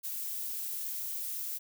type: noise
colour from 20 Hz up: violet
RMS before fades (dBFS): -37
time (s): 0.03-1.59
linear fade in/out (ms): 20
effects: none